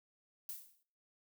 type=noise with exponential decay; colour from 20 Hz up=violet; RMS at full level=-41 dBFS; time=0.49-0.83 s; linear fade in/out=1 ms; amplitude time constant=73 ms; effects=noise-tail reverb RT60 0.5 s tail -21 dB re dry